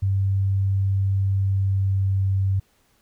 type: tone with pitch glide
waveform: sine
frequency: 97.4 to 96.62 Hz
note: G2 to G2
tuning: -11 to -25 cents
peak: -18 dBFS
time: 0.02-2.6 s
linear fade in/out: 10 ms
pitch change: -14 cents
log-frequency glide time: 1.34-2.29 s
effects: pink hiss -63 dBFS RMS until 3.01 s